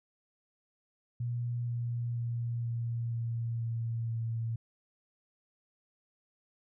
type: tone with pitch steps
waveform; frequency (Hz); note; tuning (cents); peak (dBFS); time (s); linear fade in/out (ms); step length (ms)
sine; 120 / 119.03 / 118.07 / 117.12 / 116.18 / 115.24 / 114.32; B2 / A#2 / A#2 / A#2 / A#2 / A#2 / A#2; -49 / +37 / +23 / +9 / -5 / -19 / -33; -31; 1.2-4.56; 5; 480
effects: none